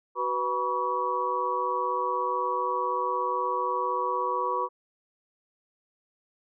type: tone cluster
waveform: sine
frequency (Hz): 375.4 / 493.4 / 972 / 1129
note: F#4 / B4 / B5 / C#6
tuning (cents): +25 / -2 / -28 / +31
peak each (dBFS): -35 / -32 / -29 / -29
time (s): 0.15-4.69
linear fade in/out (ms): 50
effects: none